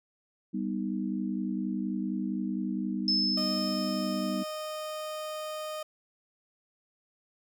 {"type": "chord", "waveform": "sine", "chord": "G augmented", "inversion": "none", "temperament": "equal", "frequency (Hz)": [196, 246.9, 311.1], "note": ["G3", "B3", "D#4"], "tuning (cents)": [0, 0, 0], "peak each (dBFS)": [-32, -34, -35], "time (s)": [0.53, 4.44], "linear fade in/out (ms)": 20}
{"type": "tone with exponential decay", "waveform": "sine", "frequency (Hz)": 5230, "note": "E8", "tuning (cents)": -15, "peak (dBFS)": -23, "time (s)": [3.08, 5.34], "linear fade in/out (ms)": 1, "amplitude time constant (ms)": 490}
{"type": "tone", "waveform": "30% pulse", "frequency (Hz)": 617, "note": "D#5", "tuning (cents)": -15, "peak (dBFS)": -32, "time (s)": [3.37, 5.83], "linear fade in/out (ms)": 5}
{"effects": []}